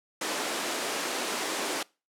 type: high-pass noise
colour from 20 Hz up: pink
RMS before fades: -31 dBFS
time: 0.21-1.83 s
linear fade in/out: 5 ms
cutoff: 280 Hz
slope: 24 dB/octave
effects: noise-tail reverb RT60 0.3 s tail -24 dB re dry + low-pass 10000 Hz 12 dB/octave